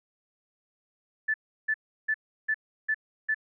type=tone bursts; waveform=sine; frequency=1748 Hz; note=A6; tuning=12 cents flat; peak=-23 dBFS; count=6; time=1.28-3.346 s; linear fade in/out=10 ms; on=61 ms; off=340 ms; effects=none